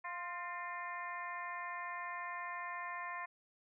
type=harmonic tone with a mistuned harmonic; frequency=349.2 Hz; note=F4; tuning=in tune; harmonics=2 / 3 / 4 / 5 / 6 / 7; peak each=-49 / -43 / -55 / -46 / -49 / -55 dBFS; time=0.04-3.26 s; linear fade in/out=10 ms; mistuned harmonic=5; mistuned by=+46 cents; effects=none